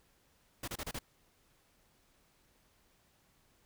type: noise bursts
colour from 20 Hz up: pink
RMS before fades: -40 dBFS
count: 5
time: 0.63-0.99 s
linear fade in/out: 5 ms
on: 48 ms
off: 30 ms
effects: pink hiss -70 dBFS RMS until 3.65 s